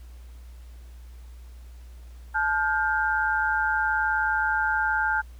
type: tone cluster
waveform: sine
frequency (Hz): 868 / 1415 / 1574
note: A5 / F6 / G6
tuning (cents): -24 / +22 / +7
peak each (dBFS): -26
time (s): 2.34-5.22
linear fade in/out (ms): 20
effects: added 60 Hz sine -41 dBFS peak until 5.39 s + pink hiss -59 dBFS RMS until 5.39 s